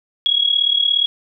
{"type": "tone with amplitude modulation", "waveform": "sine", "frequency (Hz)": 3322, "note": "G#7", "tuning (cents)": 0, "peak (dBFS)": -10, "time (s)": [0.26, 1.06], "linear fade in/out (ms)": 0, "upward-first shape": "sine", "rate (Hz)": 37.1, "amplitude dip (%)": 80, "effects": []}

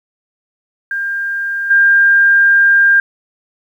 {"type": "tone with level steps", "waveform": "sine", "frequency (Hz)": 1600, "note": "G6", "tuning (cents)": 35, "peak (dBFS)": [-16, -6], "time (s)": [0.91, 3], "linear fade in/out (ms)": 2, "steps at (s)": 1.7, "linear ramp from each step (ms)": 10, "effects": ["8-bit"]}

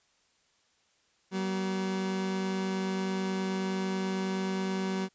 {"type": "tone pair together", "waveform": "30% pulse", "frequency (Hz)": [189.77, 239.1], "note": ["F#3", "A#3"], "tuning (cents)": [44, 44], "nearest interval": "major third", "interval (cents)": 400, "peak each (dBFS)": [-27, -38], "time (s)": [1.31, 5.09], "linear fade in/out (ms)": 50, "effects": ["white hiss -69 dBFS RMS until 5.14 s", "resampled to 16000 Hz"]}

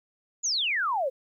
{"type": "exponential sweep", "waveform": "sine", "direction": "down", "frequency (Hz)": [7090, 493.9], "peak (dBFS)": -24, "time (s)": [0.43, 1.1], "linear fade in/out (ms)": 20, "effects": ["11-bit"]}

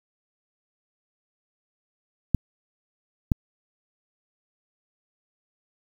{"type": "clicks", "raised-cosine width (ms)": 5, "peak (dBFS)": -6, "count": 2, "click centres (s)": [2.347, 3.318], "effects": ["7-bit"]}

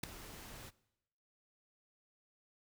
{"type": "noise with ADSR envelope", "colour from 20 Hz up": "pink", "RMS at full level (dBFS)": -34, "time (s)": [0.03, 0.71], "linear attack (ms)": 7, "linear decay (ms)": 4, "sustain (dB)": -17, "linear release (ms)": 29, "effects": ["noise-tail reverb RT60 0.9 s tail -21 dB re dry"]}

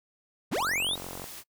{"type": "linear sweep", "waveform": "square", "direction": "up", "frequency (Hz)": [81.4, 3877], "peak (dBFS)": -27, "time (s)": [0.51, 0.96], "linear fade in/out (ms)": 20}
{"type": "click train", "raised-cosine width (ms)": 1, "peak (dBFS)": -25, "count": 32, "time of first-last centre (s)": [0.56, 1.241], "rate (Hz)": 45.5}
{"type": "noise", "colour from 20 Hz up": "white", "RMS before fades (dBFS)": -43, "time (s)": [0.92, 1.44], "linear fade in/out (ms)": 50}
{"effects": ["noise-tail reverb RT60 0.1 s tail -24 dB re dry"]}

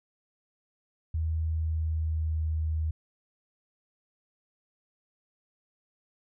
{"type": "tone with pitch glide", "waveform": "sine", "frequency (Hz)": [80, 78.85], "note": ["D#2", "D#2"], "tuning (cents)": [49, 24], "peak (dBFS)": -26, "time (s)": [1.14, 2.91], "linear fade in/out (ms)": 5, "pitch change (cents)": -25, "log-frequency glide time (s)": [1.44, 2.48], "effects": []}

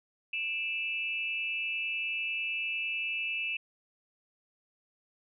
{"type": "tone with amplitude modulation", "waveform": "sine", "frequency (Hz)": 2642, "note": "E7", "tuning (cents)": 3, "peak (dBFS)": -27, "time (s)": [0.33, 3.57], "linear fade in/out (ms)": 5, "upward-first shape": "sine", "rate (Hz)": 251, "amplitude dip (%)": 80, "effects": []}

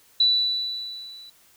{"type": "tone with level ramp", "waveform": "sine", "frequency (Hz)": 3961, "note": "B7", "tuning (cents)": 4, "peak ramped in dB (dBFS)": [-14, -42], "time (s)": [0.2, 1.3], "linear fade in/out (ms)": 5, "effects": ["white hiss -57 dBFS RMS until 1.56 s"]}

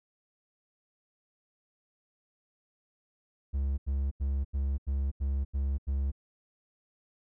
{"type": "tone bursts", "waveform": "triangle", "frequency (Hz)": 68.7, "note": "C#2", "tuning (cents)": -15, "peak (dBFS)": -25, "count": 8, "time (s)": [3.53, 6.118], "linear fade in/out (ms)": 20, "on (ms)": 250, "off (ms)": 84, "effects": []}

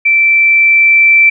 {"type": "tone with level ramp", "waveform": "sine", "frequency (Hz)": 2335, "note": "D7", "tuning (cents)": -11, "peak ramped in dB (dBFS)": [-6, -3], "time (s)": [0.05, 1.3], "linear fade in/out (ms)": 10, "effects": []}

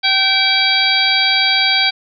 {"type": "harmonic tone with a mistuned harmonic", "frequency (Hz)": 772, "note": "G5", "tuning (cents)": -27, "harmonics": [1, 2, 3, 4, 5, 6], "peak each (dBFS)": [-22, -21, -17, -19, -18, -17], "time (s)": [0.03, 1.91], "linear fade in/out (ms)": 20, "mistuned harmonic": 4, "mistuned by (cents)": 99, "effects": []}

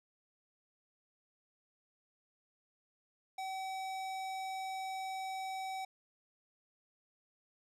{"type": "tone with hard clipping", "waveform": "sine", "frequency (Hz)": 763, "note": "G5", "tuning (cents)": -47, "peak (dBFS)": -40, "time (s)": [3.38, 5.85], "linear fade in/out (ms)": 5, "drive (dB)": 18, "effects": []}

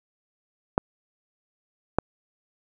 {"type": "clicks", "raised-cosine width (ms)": 1, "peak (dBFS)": -5, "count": 2, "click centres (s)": [0.779, 1.986], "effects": []}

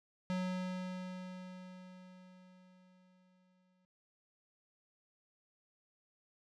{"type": "tone with exponential decay", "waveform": "square", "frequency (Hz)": 183.8, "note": "F#3", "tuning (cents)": -11, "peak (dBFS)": -34, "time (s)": [0.3, 3.85], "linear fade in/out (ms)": 0, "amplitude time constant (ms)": 770, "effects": ["low-pass 5000 Hz 12 dB/octave"]}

